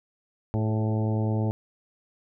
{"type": "harmonic tone with a mistuned harmonic", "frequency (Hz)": 109.3, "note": "A2", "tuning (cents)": -11, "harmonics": [1, 2, 3, 4, 5, 6, 7, 8], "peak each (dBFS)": [-24, -30, -34, -36, -38, -40, -41, -42], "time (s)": [0.54, 1.51], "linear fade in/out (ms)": 0, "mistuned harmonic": 4, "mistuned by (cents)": -37, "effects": []}